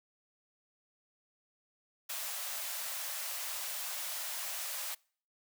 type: high-pass noise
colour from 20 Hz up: white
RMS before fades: -39 dBFS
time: 2.09-4.95 s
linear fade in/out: 10 ms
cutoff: 540 Hz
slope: 96 dB/octave
effects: noise-tail reverb RT60 0.5 s tail -26 dB re dry

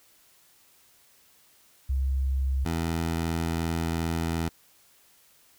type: tone pair in turn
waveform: sine / 15% pulse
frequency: 66.7 / 82.69 Hz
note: C2 / E2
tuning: +34 / +6 cents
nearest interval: major third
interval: 372 cents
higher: second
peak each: -23 / -20 dBFS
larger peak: second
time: 1.89-2.65 / 2.65-4.49 s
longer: second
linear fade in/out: 10 ms
effects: white hiss -60 dBFS RMS until 5.58 s

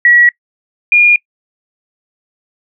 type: tone pair in turn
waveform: sine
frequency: 1925 / 2425 Hz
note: B6 / D#7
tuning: -45 / -45 cents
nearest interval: major third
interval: 400 cents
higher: second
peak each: -4 dBFS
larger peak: neither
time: 0.05-0.29 / 0.92-1.16 s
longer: neither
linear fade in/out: 2 ms
effects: noise-tail reverb RT60 0.1 s tail -24 dB re dry

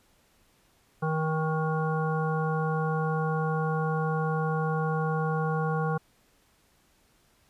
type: harmonic tone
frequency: 157.9 Hz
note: D#3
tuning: 26 cents sharp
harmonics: 1 / 3 / 5 / 7 / 9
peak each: -27 / -32 / -34 / -35 / -37 dBFS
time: 1.02-5.98 s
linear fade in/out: 10 ms
effects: pink hiss -65 dBFS RMS until 7.49 s + resampled to 32000 Hz

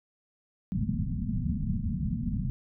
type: low-pass noise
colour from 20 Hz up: white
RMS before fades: -30 dBFS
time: 0.72-2.5 s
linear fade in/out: 0 ms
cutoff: 240 Hz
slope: 96 dB/octave
effects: none

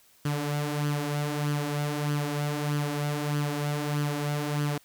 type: tone with flanger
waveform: sawtooth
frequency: 146.83 Hz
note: D3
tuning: in tune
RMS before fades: -29 dBFS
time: 0.25-4.78 s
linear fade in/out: 5 ms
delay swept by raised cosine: 0.64 to 5.44 ms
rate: 1.6 Hz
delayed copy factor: +0.55
effects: white hiss -60 dBFS RMS until 4.84 s

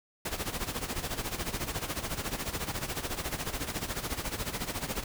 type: noise with tremolo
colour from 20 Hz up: pink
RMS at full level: -32 dBFS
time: 0.25-5.04 s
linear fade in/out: 5 ms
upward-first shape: sine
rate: 14 Hz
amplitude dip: 75%
effects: none

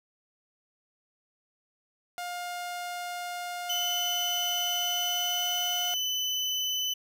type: tone with pitch glide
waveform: sawtooth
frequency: 708 to 712.5 Hz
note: F5 to F5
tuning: +23 to +34 cents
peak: -30 dBFS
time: 2.18-5.94 s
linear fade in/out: 0 ms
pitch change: +11 cents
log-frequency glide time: 4.86-5.54 s
type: tone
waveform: 35% pulse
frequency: 3011 Hz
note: F#7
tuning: 30 cents sharp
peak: -26 dBFS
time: 3.69-6.94 s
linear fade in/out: 10 ms
effects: none

